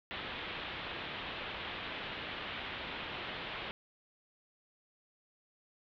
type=low-pass noise; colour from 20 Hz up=white; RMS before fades=-42 dBFS; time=0.11-3.71 s; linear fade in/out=0 ms; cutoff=3600 Hz; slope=48 dB/octave; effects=none